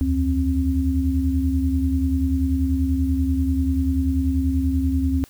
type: tone cluster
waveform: sine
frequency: 73.5 / 83.8 / 266.2 Hz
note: D2 / E2 / C4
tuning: +2 / +29 / +30 cents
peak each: -21 / -26 / -21 dBFS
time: 0.01-5.24 s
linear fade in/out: 0 ms
effects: white hiss -51 dBFS RMS until 5.29 s